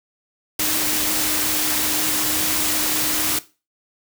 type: tone in noise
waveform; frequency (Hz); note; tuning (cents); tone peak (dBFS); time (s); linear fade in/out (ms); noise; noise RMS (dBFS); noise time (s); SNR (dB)
sine; 306.5; D#4; -26; -31; 0.59-3.39; 5; white; -21; 0.59-3.39; -13
effects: noise-tail reverb RT60 0.3 s tail -17 dB re dry